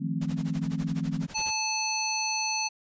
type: chord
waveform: sine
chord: F dominant seventh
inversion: third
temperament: just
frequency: 157.15 / 174.61 / 218.3 / 261.9 Hz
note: Eb3 / F3 / A3 / C4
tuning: +18 / 0 / -13 / +2 cents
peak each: -31 / -32 / -34 / -34 dBFS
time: 0-1.27 s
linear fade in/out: 20 ms
type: noise with tremolo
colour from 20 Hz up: pink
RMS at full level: -42 dBFS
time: 0.21-1.51 s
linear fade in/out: 5 ms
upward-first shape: sine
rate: 12 Hz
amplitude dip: 95%
type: harmonic tone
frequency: 870 Hz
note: A5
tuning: 20 cents flat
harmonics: 1 / 3 / 5 / 7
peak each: -32 / -32 / -32 / -32 dBFS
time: 1.34-2.69 s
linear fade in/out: 20 ms
effects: resampled to 16000 Hz